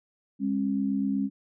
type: tone pair together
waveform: sine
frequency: 202.7 / 270.8 Hz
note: G#3 / C#4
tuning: -42 / -40 cents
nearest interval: perfect fourth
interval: 502 cents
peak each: -27 dBFS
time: 0.39-1.3 s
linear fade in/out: 50 ms
effects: none

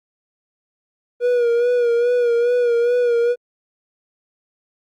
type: tone with vibrato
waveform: triangle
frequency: 480 Hz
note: B4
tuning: 49 cents flat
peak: -12 dBFS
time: 1.2-3.36 s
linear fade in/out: 50 ms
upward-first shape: sine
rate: 2.4 Hz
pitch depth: 44 cents each way
effects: Opus 32 kbps

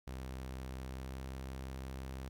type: tone with pitch glide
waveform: sawtooth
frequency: 65 to 65.87 Hz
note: C2 to C2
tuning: -11 to +12 cents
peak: -38 dBFS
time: 0.07-2.29 s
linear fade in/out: 5 ms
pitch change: +23 cents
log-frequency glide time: 0.83-1.26 s
effects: 13-bit

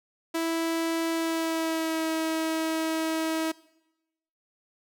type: tone with pitch glide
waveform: sawtooth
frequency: 329 to 320.9 Hz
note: E4 to E4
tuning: -3 to -46 cents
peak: -22 dBFS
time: 0.34-3.52 s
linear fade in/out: 10 ms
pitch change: -43 cents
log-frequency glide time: 1.1-2.07 s
effects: noise-tail reverb RT60 0.9 s tail -20 dB re dry

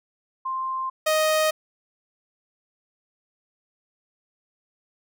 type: tone pair in turn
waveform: sine / sawtooth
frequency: 1049 / 623.7 Hz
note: C6 / D#5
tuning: +4 / +4 cents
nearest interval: major sixth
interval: 900 cents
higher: first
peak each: -25 / -15 dBFS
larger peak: second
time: 0.45-0.9 / 1.06-1.51 s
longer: neither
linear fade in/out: 10 ms
effects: none

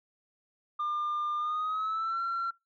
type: tone with pitch glide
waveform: sine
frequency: 1200 to 1362.6 Hz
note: D6 to F6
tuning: +37 to -43 cents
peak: -27 dBFS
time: 0.79-2.51 s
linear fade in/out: 10 ms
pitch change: +220 cents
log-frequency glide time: 1.37-2.21 s
effects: noise-tail reverb RT60 0.2 s tail -24 dB re dry + tanh soft clip ceiling -27 dBFS

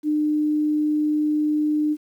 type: tone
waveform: sine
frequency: 301.9 Hz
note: D4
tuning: 48 cents sharp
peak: -18 dBFS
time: 0.03-1.97 s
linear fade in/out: 50 ms
effects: 9-bit

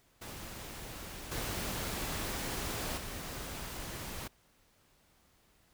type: noise with level steps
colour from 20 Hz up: pink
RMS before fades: -45 / -37 / -42 dBFS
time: 0.21-4.28 s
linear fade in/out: 10 ms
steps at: 1.31 / 2.97 s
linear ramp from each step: 10 ms
effects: pink hiss -68 dBFS RMS until 5.73 s

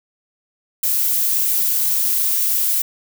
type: noise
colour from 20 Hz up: violet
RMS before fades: -18 dBFS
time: 0.83-2.82 s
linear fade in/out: 5 ms
effects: none

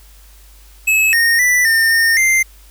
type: tone with pitch steps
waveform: square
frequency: 2587 / 1848 / 1977 / 1812 / 1826 / 2090 Hz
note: E7 / A#6 / B6 / A#6 / A#6 / C7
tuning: -33 / -16 / +1 / -50 / -36 / -2 cents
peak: -11 dBFS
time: 0.87-2.43 s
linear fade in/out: 10 ms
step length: 260 ms
effects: added 50 Hz sine -41 dBFS peak until 2.7 s + white hiss -48 dBFS RMS until 2.7 s

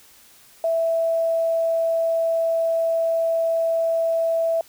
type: tone with quantisation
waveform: sine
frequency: 659.3 Hz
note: E5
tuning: in tune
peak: -18 dBFS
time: 0.64-4.61 s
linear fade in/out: 2 ms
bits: 8
effects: white hiss -51 dBFS RMS until 4.68 s

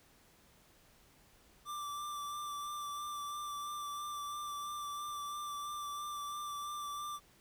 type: tone with vibrato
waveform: square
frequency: 1174.7 Hz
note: D6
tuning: in tune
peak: -40 dBFS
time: 1.65-7.2 s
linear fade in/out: 50 ms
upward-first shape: sine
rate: 3 Hz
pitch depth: 18 cents each way
effects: pink hiss -65 dBFS RMS until 7.4 s

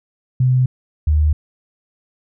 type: tone pair in turn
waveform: sine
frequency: 127.8 / 75.99 Hz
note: C3 / D#2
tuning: -40 / -40 cents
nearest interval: major sixth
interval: 900 cents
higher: first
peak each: -11 dBFS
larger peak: neither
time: 0.4-0.66 / 1.07-1.33 s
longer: neither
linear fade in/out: 5 ms
effects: none

